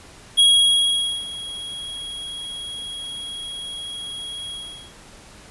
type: tone with ADSR envelope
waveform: square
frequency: 3306 Hz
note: G#7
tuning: 9 cents flat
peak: -11 dBFS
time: 0.37-4.94 s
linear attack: 21 ms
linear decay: 850 ms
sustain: -19 dB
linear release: 420 ms
effects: pink hiss -45 dBFS RMS until 5.5 s + resampled to 24000 Hz